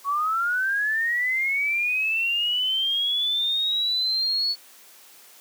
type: linear sweep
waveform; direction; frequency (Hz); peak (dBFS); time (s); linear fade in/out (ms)
sine; up; 1100 to 4435; -21; 0.04-4.56; 50
effects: white hiss -50 dBFS RMS until 5.4 s + high-pass 300 Hz 12 dB/octave